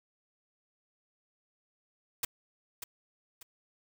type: noise with echo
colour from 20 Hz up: white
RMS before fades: -31 dBFS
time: 2.23-2.25 s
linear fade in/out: 5 ms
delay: 590 ms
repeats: 2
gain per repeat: -9 dB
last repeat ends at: 3.43 s
effects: none